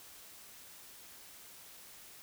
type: silence
effects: white hiss -54 dBFS RMS until 2.22 s